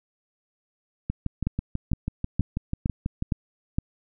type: two click trains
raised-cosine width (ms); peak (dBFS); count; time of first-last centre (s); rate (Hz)
5; -11 / -14; 6 / 14; 1.47-3.785 / 1.1-3.224; 2.16 / 6.12
effects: none